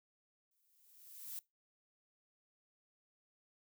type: noise with exponential growth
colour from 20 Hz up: violet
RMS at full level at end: -43 dBFS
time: 0.51-1.39 s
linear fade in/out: 2 ms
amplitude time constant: 190 ms
effects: noise-tail reverb RT60 0.2 s tail -21 dB re dry